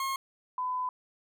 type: tone pair in turn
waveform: 40% pulse / sine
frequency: 1077 / 1005.9 Hz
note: C6 / B5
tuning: +50 / +31 cents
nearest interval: minor second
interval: 119 cents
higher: first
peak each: -29 / -29 dBFS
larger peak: neither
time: 0-0.16 / 0.58-0.89 s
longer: second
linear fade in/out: 2 ms
effects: none